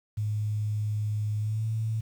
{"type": "tone with pitch glide", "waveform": "sine", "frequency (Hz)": [105.9, 110.91], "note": ["G#2", "A2"], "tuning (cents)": [34, 14], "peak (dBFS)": -26, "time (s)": [0.17, 2.01], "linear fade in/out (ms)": 10, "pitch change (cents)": 80, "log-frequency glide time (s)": [1.39, 1.66], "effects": ["9-bit"]}